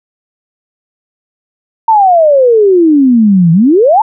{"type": "exponential two-way sweep", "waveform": "sine", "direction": "down then up", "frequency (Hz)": [921, 160.1, 921], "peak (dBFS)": -3, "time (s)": [1.88, 4.02], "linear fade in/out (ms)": 5, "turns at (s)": 3.52, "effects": []}